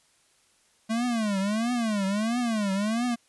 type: tone with vibrato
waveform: square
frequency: 217.6 Hz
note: A3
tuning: 19 cents flat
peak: -25 dBFS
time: 0.89-3.16 s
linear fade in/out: 20 ms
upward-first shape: triangle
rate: 1.5 Hz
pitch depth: 240 cents each way
effects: white hiss -64 dBFS RMS until 3.28 s + resampled to 24000 Hz